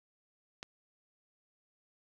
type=click; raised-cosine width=0.2 ms; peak=-24 dBFS; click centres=0.629 s; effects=none